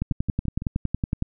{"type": "two click trains", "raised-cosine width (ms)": 5, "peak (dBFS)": [-11, -19], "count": [14, 4], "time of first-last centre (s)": [[0.02, 1.224], [0.12, 0.621]], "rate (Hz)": [10.8, 5.99], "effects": []}